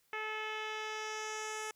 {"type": "tone with low-pass filter sweep", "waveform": "10% pulse", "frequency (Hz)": 432.6, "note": "A4", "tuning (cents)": -29, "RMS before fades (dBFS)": -40, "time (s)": [0.13, 1.71], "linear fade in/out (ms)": 2, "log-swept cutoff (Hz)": [2300, 9200], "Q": 1.8, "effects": ["white hiss -73 dBFS RMS until 1.75 s"]}